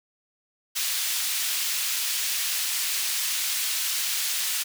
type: high-pass noise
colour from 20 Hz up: pink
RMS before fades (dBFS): -27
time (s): 0.75-4.64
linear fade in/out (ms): 20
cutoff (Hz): 2900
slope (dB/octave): 12
effects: none